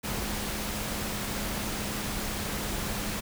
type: tone in noise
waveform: sine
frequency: 207.7 Hz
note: G#3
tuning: in tune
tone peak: -39 dBFS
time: 0.03-3.21 s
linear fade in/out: 20 ms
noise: pink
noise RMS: -33 dBFS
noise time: 0.03-3.21 s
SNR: -9 dB
effects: none